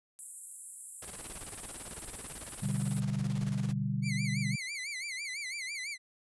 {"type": "high-pass noise", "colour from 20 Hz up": "pink", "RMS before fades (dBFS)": -43, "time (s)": [0.19, 3], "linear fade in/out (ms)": 0, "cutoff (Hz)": 7700, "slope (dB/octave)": 96}
{"type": "noise with tremolo", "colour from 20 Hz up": "pink", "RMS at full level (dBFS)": -45, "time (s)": [1.02, 3.73], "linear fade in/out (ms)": 5, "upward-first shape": "square", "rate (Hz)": 18, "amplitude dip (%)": 65}
{"type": "chord", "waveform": "sine", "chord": "G major", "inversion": "first", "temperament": "equal", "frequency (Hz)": [123.47, 146.83, 196], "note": ["B2", "D3", "G3"], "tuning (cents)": [0, 0, 0], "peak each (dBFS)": -34, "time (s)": [2.62, 4.56], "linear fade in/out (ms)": 10}
{"type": "tone with vibrato", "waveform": "sawtooth", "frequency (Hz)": 2175, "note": "C#7", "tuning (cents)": -33, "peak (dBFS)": -33, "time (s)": [4.02, 5.98], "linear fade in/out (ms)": 50, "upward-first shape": "sine", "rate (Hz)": 6, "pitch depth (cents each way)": 150}
{"effects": ["resampled to 24000 Hz"]}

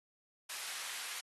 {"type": "high-pass noise", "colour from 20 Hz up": "pink", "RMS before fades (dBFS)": -43, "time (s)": [0.49, 1.21], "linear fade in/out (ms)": 10, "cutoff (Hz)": 1500, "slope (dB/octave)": 12, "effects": ["AAC 32 kbps"]}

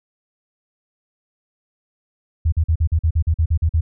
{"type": "tone bursts", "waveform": "sine", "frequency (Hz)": 80.6, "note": "E2", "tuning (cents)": -38, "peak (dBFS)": -13, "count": 12, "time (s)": [2.45, 3.81], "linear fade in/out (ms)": 10, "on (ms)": 73, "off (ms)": 44, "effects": []}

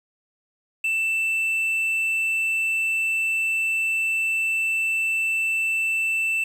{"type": "tone with quantisation", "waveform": "triangle", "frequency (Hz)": 2660, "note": "E7", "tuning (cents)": 15, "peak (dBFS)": -19, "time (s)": [0.84, 6.44], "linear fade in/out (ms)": 5, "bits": 8, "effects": []}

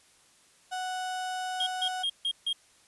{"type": "tone", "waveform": "35% pulse", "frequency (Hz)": 740, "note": "F#5", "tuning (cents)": 0, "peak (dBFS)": -30, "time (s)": [0.71, 2.04], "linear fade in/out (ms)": 20}
{"type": "tone bursts", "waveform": "triangle", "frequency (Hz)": 3236, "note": "G#7", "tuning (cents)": -46, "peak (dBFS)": -25, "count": 5, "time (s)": [1.6, 2.53], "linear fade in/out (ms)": 5, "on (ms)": 66, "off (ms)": 150}
{"effects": ["white hiss -61 dBFS RMS until 2.87 s", "resampled to 24000 Hz"]}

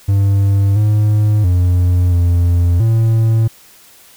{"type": "tone with pitch steps", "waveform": "triangle", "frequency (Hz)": [99.1, 105.8, 89.2, 86.9, 112.6], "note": ["G2", "G#2", "F2", "F2", "A2"], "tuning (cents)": [19, 33, 37, -8, 40], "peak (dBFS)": -7, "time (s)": [0.08, 3.48], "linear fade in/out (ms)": 10, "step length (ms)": 680, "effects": ["white hiss -44 dBFS RMS until 4.16 s"]}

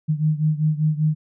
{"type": "beating tone pair", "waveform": "sine", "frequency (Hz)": [152.5, 157.6], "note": ["D#3", "D#3"], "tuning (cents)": [-34, 23], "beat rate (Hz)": 5.1, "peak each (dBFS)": [-19, -22], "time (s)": [0.08, 1.15], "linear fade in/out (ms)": 20, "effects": []}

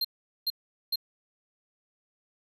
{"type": "tone bursts", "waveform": "square", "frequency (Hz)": 4186, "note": "C8", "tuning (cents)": 0, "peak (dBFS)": -26, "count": 3, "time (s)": [0.01, 0.958], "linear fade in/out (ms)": 5, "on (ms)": 36, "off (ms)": 420, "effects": []}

